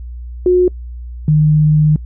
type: tone pair in turn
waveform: sine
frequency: 361.9 / 152.69 Hz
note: F#4 / D#3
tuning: -38 / -32 cents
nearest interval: octave + minor third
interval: 1494 cents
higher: first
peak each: -7 dBFS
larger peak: neither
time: 0.46-0.68 / 1.28-1.96 s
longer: second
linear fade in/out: 2 ms
effects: noise-tail reverb RT60 0.1 s tail -25 dB re dry + added 60 Hz sine -25 dBFS peak until 2.05 s